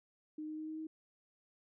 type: tone with pitch steps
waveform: sine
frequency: 307.3 / 309.4 / 311.6 / 313.8 / 315.9 Hz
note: D#4 / D#4 / D#4 / D#4 / D#4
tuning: -21 / -10 / +3 / +15 / +26 cents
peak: -40 dBFS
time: 0.38-0.87 s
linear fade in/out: 5 ms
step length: 98 ms
effects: none